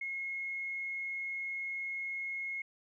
triangle tone with tanh clipping, 2163 Hz, C#7, 43 cents flat, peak -35 dBFS, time 0.01-2.62 s, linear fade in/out 5 ms, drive 2 dB, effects resampled to 16000 Hz

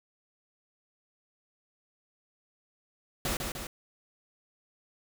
pink noise with echo, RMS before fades -31 dBFS, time 3.25-3.37 s, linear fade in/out 2 ms, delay 150 ms, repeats 2, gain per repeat -4 dB, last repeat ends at 3.67 s, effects none

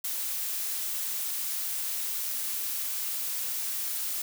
blue noise, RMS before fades -32 dBFS, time 0.04-4.22 s, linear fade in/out 5 ms, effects none

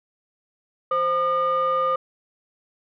sine tone pair together, 523.3 / 1213.4 Hz, C5 / D#6, 0 / -44 cents, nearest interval octave + minor third, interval 1456 cents, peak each -22 / -19 dBFS, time 0.91-1.96 s, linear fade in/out 5 ms, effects tanh soft clip ceiling -15 dBFS

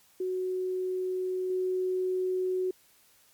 sine tone with level steps, 370 Hz, F#4, in tune, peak -28 / -26 dBFS, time 0.2-2.71 s, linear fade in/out 5 ms, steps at 1.5 s, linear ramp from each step 2 ms, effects white hiss -62 dBFS RMS until 3.33 s + MP3 96 kbps

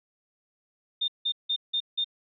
sine tone bursts, 3632 Hz, A#7, 46 cents flat, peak -24 dBFS, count 5, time 1.01-2.045 s, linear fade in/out 10 ms, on 71 ms, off 170 ms, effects none

